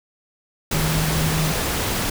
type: tone in noise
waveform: sine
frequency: 157.2 Hz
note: D#3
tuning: 18 cents sharp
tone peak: -21 dBFS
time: 0.74-1.52 s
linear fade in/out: 5 ms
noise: pink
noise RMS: -23 dBFS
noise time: 0.71-2.1 s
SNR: -1 dB
effects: none